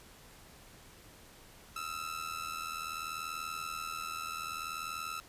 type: ring-modulated tone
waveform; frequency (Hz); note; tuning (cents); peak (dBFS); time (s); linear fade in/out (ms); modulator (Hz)
sawtooth; 1318.5; E6; 0; -31; 1.76-5.2; 0; 40.3
effects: pink hiss -56 dBFS RMS until 5.28 s + resampled to 32000 Hz